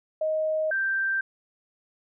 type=tone pair in turn; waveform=sine; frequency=626 / 1569.7 Hz; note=D#5 / G6; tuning=+10 / +2 cents; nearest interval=octave + major third; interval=1592 cents; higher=second; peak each=-23 dBFS; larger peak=neither; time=0.21-0.71 / 0.71-1.21 s; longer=neither; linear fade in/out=5 ms; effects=none